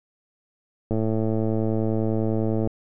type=click train; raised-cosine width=2 ms; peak=-12 dBFS; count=195; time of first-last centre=0.91-2.674 s; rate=110 Hz; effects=none